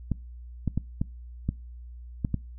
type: clicks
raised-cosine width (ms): 5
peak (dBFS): -13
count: 7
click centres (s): 0.117 / 0.677 / 0.776 / 1.015 / 1.49 / 2.248 / 2.343
effects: noise-tail reverb RT60 0.3 s tail -24 dB re dry + added 60 Hz sine -40 dBFS peak until 2.58 s